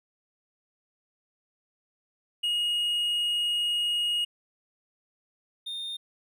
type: tone pair in turn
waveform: triangle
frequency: 2876 / 3648 Hz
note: F#7 / A#7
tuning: -50 / -38 cents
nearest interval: major third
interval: 412 cents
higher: second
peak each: -23 / -31 dBFS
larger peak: first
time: 2.43-4.25 / 5.66-5.97 s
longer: first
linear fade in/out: 10 ms
effects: none